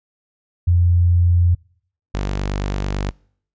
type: tone pair in turn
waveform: sine / sawtooth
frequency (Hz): 87.31 / 49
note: F2 / G1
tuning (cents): 0 / 0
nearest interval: minor seventh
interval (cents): 1000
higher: first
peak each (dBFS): -11 / -16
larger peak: first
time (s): 0.67-1.55 / 2.14-3.11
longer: second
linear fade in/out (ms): 10
effects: noise-tail reverb RT60 0.6 s tail -26 dB re dry + resampled to 16000 Hz